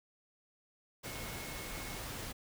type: tone in noise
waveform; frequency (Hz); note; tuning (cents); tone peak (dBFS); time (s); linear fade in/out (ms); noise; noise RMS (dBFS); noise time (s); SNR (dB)
sine; 2180; C#7; -29; -51; 1.05-1.99; 20; pink; -43; 1.03-2.33; -11
effects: none